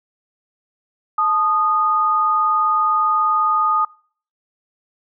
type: tone pair together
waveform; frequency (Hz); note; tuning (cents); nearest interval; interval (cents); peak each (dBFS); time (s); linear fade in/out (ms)
sine; 872.6 / 1234; A5 / D#6; -15 / -15; tritone; 600; -22 / -15; 1.18-3.85; 5
effects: noise-tail reverb RT60 0.5 s tail -25 dB re dry